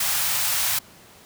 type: band-stop noise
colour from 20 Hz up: white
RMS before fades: -23 dBFS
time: 0-0.79 s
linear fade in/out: 5 ms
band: 140 to 690 Hz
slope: 24 dB/octave
effects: pink hiss -49 dBFS RMS until 1.25 s + high-pass 80 Hz 12 dB/octave